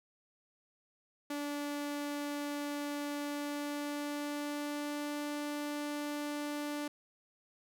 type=tone with pitch glide; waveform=sawtooth; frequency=290 to 293.5 Hz; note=D4 to D4; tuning=-22 to -1 cents; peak=-32 dBFS; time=1.3-6.88 s; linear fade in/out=5 ms; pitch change=+21 cents; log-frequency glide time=3.2-5.21 s; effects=none